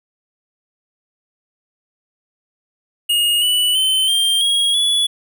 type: tone with pitch steps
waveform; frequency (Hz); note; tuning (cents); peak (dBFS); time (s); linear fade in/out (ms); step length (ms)
square; 2860 / 2963 / 3069 / 3179 / 3293 / 3411; F7 / F#7 / G7 / G7 / G#7 / G#7; +41 / +2 / -37 / +24 / -15 / +46; -14; 3.09-5.07; 10; 330
effects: none